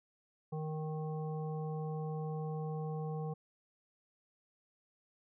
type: harmonic tone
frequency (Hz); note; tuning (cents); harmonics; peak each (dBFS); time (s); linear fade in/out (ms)
155.56; D#3; 0; 1 / 3 / 5 / 7; -37 / -43 / -47 / -54; 0.52-3.34; 10
effects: none